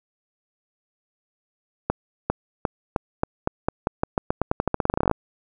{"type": "accelerating click train", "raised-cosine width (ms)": 1, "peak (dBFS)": -6, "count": 27, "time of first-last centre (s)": [1.9, 5.113], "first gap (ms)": 400, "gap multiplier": 0.88, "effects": []}